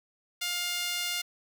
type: tone with high-pass filter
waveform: sawtooth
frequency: 706 Hz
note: F5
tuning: 19 cents sharp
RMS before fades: -32 dBFS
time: 0.41-1.22 s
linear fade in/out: 10 ms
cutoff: 2600 Hz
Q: 1.2
effects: none